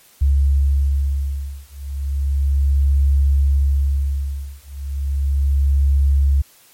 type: beating tone pair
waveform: sine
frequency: 69.3 / 69.64 Hz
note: C#2 / C#2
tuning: 0 / +9 cents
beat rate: 0.34 Hz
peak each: -17 dBFS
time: 0.21-6.42 s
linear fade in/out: 10 ms
effects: white hiss -50 dBFS RMS until 6.73 s + MP3 64 kbps